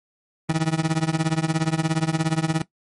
30% pulse tone with tremolo, 160 Hz, D#3, 49 cents sharp, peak -13 dBFS, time 0.49-2.62 s, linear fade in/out 5 ms, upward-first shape triangle, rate 17 Hz, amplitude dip 100%, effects noise-tail reverb RT60 0.1 s tail -17 dB re dry + MP3 48 kbps

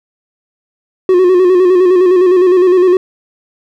triangle tone with vibrato, 364.8 Hz, F#4, 24 cents flat, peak -3 dBFS, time 1.09-2.97 s, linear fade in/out 2 ms, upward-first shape square, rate 9.8 Hz, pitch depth 46 cents each way, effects none

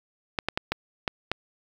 clicks, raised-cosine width 0.3 ms, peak -9 dBFS, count 6, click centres 0.388 / 0.486 / 0.575 / 0.72 / 1.078 / 1.316 s, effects 7-bit

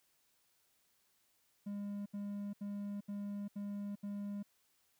triangle tone bursts, 202.9 Hz, G#3, 40 cents flat, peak -37 dBFS, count 6, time 1.66-4.43 s, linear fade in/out 10 ms, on 400 ms, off 74 ms, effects white hiss -75 dBFS RMS until 4.99 s

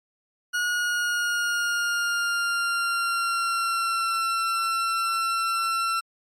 40% pulse tone with pitch glide, 1448 to 1351 Hz, F#6 to E6, -38 to +42 cents, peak -22 dBFS, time 0.53-6.01 s, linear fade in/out 20 ms, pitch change -120 cents, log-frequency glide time 0.68-4.17 s, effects low-pass 11000 Hz 12 dB/octave + MP3 96 kbps

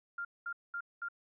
sine tone bursts, 1396.9 Hz, F6, in tune, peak -36 dBFS, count 4, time 0.18-1.086 s, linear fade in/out 5 ms, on 69 ms, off 210 ms, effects none

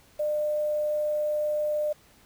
sine tone with quantisation, 601 Hz, D5, 40 cents sharp, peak -24 dBFS, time 0.19-1.93 s, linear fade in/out 10 ms, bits 8, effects pink hiss -58 dBFS RMS until 2.25 s

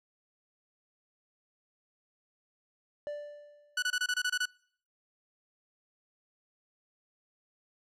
triangle tone with exponential decay, 587.3 Hz, D5, in tune, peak -31 dBFS, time 3.07-3.95 s, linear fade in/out 0 ms, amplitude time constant 190 ms
sawtooth tone bursts, 1480 Hz, F#6, in tune, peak -24 dBFS, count 9, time 3.77-4.456 s, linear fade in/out 5 ms, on 54 ms, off 25 ms
effects noise-tail reverb RT60 0.6 s tail -26 dB re dry + low-pass 9000 Hz 12 dB/octave

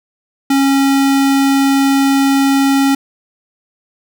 square tone, 274.1 Hz, C#4, 19 cents flat, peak -10 dBFS, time 0.5-2.95 s, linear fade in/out 5 ms, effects none

